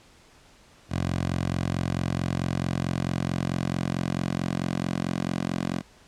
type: tone with high-pass filter sweep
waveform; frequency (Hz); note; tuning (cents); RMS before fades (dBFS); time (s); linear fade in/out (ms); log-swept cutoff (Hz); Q
10% pulse; 44.54; F1; +35; -28; 0.89-5.83; 50; 93 to 190; 1.4
effects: pink hiss -55 dBFS RMS until 6.07 s + low-pass 8000 Hz 12 dB/octave